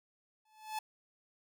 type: tone with exponential growth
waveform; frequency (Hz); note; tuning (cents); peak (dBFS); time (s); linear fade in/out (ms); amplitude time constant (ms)
45% pulse; 865; A5; -30; -33; 0.45-0.79; 5; 72
effects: none